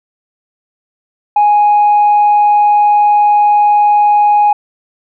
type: tone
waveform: sine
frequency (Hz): 830.6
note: G#5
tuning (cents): 0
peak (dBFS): -4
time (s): 1.36-4.53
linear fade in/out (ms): 5
effects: tanh soft clip ceiling -3 dBFS